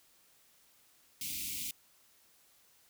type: band-stop noise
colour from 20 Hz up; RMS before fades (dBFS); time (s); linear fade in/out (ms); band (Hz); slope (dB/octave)
white; -39; 1.21-1.71; 2; 320 to 2100; 96
effects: white hiss -66 dBFS RMS until 2.89 s